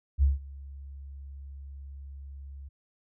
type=tone with ADSR envelope; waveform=sine; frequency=69.1 Hz; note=C#2; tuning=5 cents flat; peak=-17 dBFS; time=0.18-2.69 s; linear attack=46 ms; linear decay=160 ms; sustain=-23 dB; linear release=13 ms; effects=none